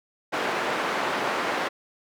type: band-pass noise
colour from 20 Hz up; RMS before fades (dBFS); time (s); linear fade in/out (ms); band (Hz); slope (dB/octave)
white; -27; 0.32-1.69; 20; 270 to 1500; 12
effects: none